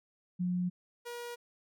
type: tone pair in turn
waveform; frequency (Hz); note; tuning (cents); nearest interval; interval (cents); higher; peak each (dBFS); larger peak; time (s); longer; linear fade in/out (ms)
sine / sawtooth; 179.3 / 478.7; F3 / A#4; +46 / +46; octave + perfect fourth; 1700; second; -29 / -36; first; 0.39-0.7 / 1.05-1.36; neither; 20
effects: none